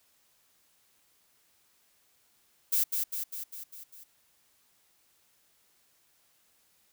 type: noise with echo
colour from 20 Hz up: violet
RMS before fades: -26 dBFS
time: 2.72-2.84 s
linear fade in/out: 10 ms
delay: 200 ms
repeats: 6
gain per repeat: -4 dB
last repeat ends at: 4.04 s
effects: white hiss -68 dBFS RMS until 6.92 s